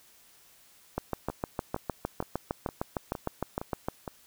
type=two click trains; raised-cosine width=1 ms; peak=-15 / -21 dBFS; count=20 / 7; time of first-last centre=0.98-3.885 / 1.3-4.078 s; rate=6.54 / 2.16 Hz; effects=white hiss -59 dBFS RMS until 4.26 s